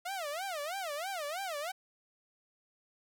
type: tone with vibrato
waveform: sawtooth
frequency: 675 Hz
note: E5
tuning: 41 cents sharp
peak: -32 dBFS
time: 0.05-1.72 s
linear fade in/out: 10 ms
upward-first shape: sine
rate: 3.1 Hz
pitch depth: 280 cents each way
effects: none